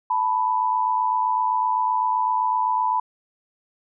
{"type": "tone pair together", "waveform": "sine", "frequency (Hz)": [880, 987.8], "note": ["A5", "B5"], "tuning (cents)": [0, 0], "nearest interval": "major second", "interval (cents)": 200, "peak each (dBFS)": [-24, -20], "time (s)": [0.1, 3], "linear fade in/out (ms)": 5, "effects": []}